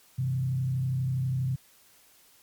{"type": "tone with frequency modulation", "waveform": "sine", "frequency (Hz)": 130, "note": "C3", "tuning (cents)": -11, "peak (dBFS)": -25, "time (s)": [0.18, 1.56], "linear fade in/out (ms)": 10, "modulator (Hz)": 32.3, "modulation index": 0.51, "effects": ["white hiss -59 dBFS RMS until 2.42 s", "MP3 96 kbps"]}